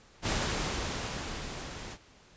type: noise with level ramp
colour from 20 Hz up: pink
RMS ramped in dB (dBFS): -29 to -43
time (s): 0.22-1.98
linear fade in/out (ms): 50
effects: pink hiss -58 dBFS RMS until 2.36 s + resampled to 16000 Hz